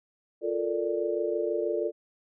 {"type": "chord", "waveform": "sine", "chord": "Bb major seventh", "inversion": "second", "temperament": "equal", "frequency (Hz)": [349.2, 440, 466.2, 587.3], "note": ["F4", "A4", "Bb4", "D5"], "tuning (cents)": [0, 0, 0, 0], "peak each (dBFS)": [-31, -30, -34, -32], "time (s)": [0.41, 1.92], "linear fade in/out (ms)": 50, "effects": []}